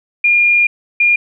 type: tone pair in turn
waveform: sine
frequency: 2415 / 2415 Hz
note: D7 / D7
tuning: +48 / +48 cents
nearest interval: unison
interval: 0 cents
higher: neither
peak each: -8 dBFS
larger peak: neither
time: 0.24-0.67 / 1-1.16 s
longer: first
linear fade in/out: 5 ms
effects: none